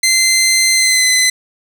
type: tone with pitch glide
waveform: 15% pulse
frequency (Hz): 2070 to 2029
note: C7 to B6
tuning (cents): -19 to +46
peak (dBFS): -3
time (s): 0.03-1.3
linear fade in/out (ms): 5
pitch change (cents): -35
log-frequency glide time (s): 0.74-1.08
effects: none